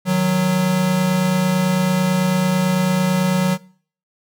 square tone pair together, 155.56 / 184.6 Hz, D#3 / F#3, 0 / -4 cents, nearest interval minor third, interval 296 cents, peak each -23 / -16 dBFS, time 0.05-3.58 s, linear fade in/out 50 ms, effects noise-tail reverb RT60 0.5 s tail -21 dB re dry

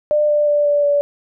sine tone with pitch steps, 598 / 592.5 / 587 / 581.6 / 576.3 Hz, D5 / D5 / D5 / D5 / D5, +31 / +15 / -1 / -17 / -33 cents, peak -12 dBFS, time 0.11-1.01 s, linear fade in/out 0 ms, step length 180 ms, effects none

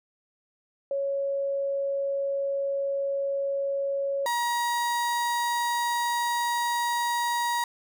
sine / 35% pulse tone pair in turn, 554.4 / 951.6 Hz, C#5 / A#5, 0 / +35 cents, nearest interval major sixth, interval 935 cents, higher second, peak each -25 / -23 dBFS, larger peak second, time 0.91-4.26 / 4.26-7.64 s, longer second, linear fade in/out 2 ms, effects none

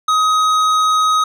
triangle tone with hard clipping, 1261 Hz, D#6, 23 cents sharp, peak -13 dBFS, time 0.08-1.24 s, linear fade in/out 5 ms, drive 14 dB, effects none

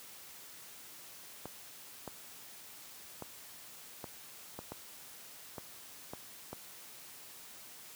clicks, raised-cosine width 1 ms, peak -27 dBFS, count 9, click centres 1.456 / 2.077 / 3.223 / 4.042 / 4.59 / 4.72 / 5.582 / 6.135 / 6.53 s, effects white hiss -52 dBFS RMS until 7.95 s + high-pass 80 Hz 12 dB/octave

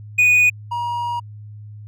triangle tone pair in turn, 2473 / 953.5 Hz, D#7 / A#5, -11 / +39 cents, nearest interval octave + major third, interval 1650 cents, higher first, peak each -9 / -19 dBFS, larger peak first, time 0.18-0.5 / 0.71-1.2 s, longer second, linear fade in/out 10 ms, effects added 105 Hz sine -34 dBFS peak until 1.87 s

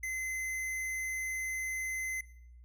sine tone with hard clipping, 2054 Hz, C7, 33 cents flat, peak -35 dBFS, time 0.03-2.21 s, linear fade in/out 5 ms, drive 18 dB, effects noise-tail reverb RT60 0.7 s tail -19 dB re dry + added 60 Hz sine -51 dBFS peak until 2.64 s

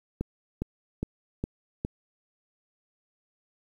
click train, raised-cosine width 3 ms, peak -16 dBFS, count 5, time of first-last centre 0.21-1.849 s, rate 2.44 Hz, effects 9-bit

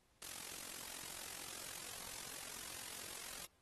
white noise with amplitude modulation, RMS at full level -45 dBFS, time 0.22-3.45 s, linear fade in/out 0 ms, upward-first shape sine, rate 44.4 Hz, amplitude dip 90%, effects pink hiss -75 dBFS RMS until 3.61 s + AAC 32 kbps

